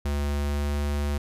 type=tone with pitch glide; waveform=square; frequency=72 to 72.46 Hz; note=D2 to D2; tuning=-34 to -23 cents; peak=-25 dBFS; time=0.05-1.18 s; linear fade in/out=5 ms; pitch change=+11 cents; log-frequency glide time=0.41-0.77 s; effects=resampled to 32000 Hz